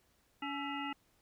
harmonic tone with a mistuned harmonic, 283.3 Hz, C#4, 38 cents sharp, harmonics 1 / 3 / 5 / 7 / 9 / 10, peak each -41 / -42 / -44 / -46 / -49 / -46 dBFS, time 0.42-0.93 s, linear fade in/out 5 ms, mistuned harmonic 5, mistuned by -100 cents, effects pink hiss -72 dBFS RMS until 1.21 s

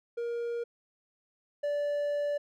triangle tone pair in turn, 471.2 / 581.5 Hz, A#4 / D5, +19 / -17 cents, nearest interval major third, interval 364 cents, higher second, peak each -29 / -26 dBFS, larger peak second, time 0.17-0.64 / 1.63-2.38 s, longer second, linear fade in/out 10 ms, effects none

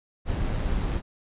brown noise with amplitude modulation, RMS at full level -25 dBFS, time 0.25-1.02 s, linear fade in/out 50 ms, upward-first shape sine, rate 108 Hz, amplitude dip 30%, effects resampled to 8000 Hz

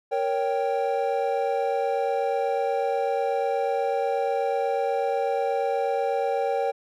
triangle chord, G diminished, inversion first, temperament equal, 466.2 / 554.4 / 784 Hz, Bb4 / Db5 / G5, 0 / 0 / 0 cents, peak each -25 dBFS, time 0.11-6.72 s, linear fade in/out 20 ms, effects none

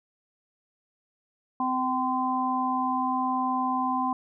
harmonic tone, 257 Hz, C4, 31 cents flat, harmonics 1 / 3 / 4, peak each -29 / -29 / -27 dBFS, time 1.6-4.13 s, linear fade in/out 2 ms, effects none

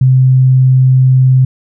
sine tone, 129.9 Hz, C3, 12 cents flat, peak -4 dBFS, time 0.01-1.45 s, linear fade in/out 5 ms, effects none

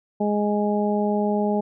harmonic tone, 207.7 Hz, G#3, in tune, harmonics 1 / 2 / 3 / 4, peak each -22 / -25 / -27 / -28 dBFS, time 0.2-1.61 s, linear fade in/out 10 ms, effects none

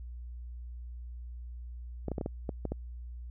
clicks, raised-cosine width 2 ms, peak -20 dBFS, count 8, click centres 2.083 / 2.117 / 2.182 / 2.212 / 2.261 / 2.492 / 2.653 / 2.72 s, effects added 60 Hz sine -40 dBFS peak until 3.3 s

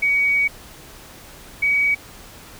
sine tone pair in turn, 2255 / 2265 Hz, C#7 / C#7, +29 / +37 cents, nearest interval unison, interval 8 cents, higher second, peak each -15 dBFS, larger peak neither, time 0.02-0.48 / 1.62-1.95 s, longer first, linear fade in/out 10 ms, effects pink hiss -42 dBFS RMS until 2.59 s

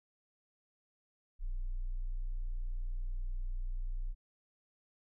sine tone, 30.28 Hz, B0, 33 cents flat, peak -32 dBFS, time 1.39-4.15 s, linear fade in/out 50 ms, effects tanh soft clip ceiling -31 dBFS

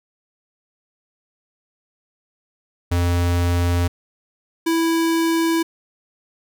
square tone pair in turn, 87.31 / 329.6 Hz, F2 / E4, 0 / 0 cents, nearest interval octave + major seventh, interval 2300 cents, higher second, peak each -17 dBFS, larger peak neither, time 2.91-3.88 / 4.66-5.63 s, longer neither, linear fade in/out 10 ms, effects none

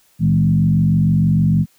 sine tone with frequency modulation, 161.1 Hz, E3, 39 cents flat, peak -11 dBFS, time 0.19-1.66 s, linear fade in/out 50 ms, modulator 46.5 Hz, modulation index 1.1, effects white hiss -56 dBFS RMS until 1.78 s

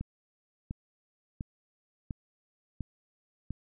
click train, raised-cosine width 5 ms, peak -23 dBFS, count 6, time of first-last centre 0.01-3.507 s, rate 1.43 Hz, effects none

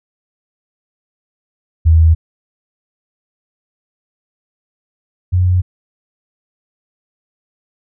sine tone pair in turn, 80.8 / 90.69 Hz, E2 / F#2, -34 / -34 cents, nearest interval major second, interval 200 cents, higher second, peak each -5 / -9 dBFS, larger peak first, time 1.85-2.15 / 5.32-5.62 s, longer neither, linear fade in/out 20 ms, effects none

